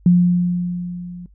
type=tone with level ramp; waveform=sine; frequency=176.9 Hz; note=F3; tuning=23 cents sharp; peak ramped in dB=-7 to -31 dBFS; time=0.06-1.26 s; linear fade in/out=2 ms; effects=noise-tail reverb RT60 0.1 s tail -22 dB re dry + added 50 Hz sine -46 dBFS peak until 1.34 s